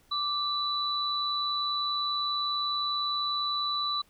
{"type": "tone pair together", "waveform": "sine", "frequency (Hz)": [1174.7, 3965], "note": ["D6", "B7"], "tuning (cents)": [0, 6], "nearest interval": "octave + major sixth", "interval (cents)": 2106, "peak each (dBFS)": [-31, -29], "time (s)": [0.11, 4.02], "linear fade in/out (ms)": 10, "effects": ["pink hiss -64 dBFS RMS until 4.09 s"]}